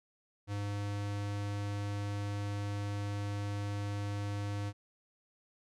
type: tone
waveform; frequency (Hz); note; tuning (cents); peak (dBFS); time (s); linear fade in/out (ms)
square; 101.9; G#2; -32; -35; 0.47-4.73; 50
effects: low-pass 8000 Hz 12 dB/octave